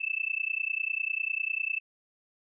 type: tone with amplitude modulation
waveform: sine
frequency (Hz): 2637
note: E7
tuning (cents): 0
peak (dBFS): -24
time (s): 0-1.8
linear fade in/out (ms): 20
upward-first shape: sine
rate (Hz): 30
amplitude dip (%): 100
effects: none